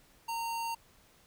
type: tone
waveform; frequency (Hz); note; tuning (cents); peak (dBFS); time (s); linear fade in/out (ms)
square; 921; A#5; -21; -34; 0.28-0.75; 10
effects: pink hiss -63 dBFS RMS until 1.26 s